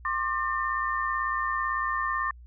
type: tone cluster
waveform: sine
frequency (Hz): 1067 / 1185 / 1804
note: C6 / D6 / A6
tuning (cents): +34 / +15 / +43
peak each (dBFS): -30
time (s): 0.05-2.31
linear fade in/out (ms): 2
effects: added 60 Hz sine -45 dBFS peak until 2.46 s